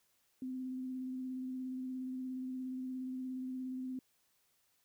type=tone with vibrato; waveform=sine; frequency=257.4 Hz; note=C4; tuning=28 cents flat; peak=-38 dBFS; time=0.42-3.99 s; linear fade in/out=2 ms; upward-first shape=square; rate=17 Hz; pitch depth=13 cents each way; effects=white hiss -75 dBFS RMS until 4.84 s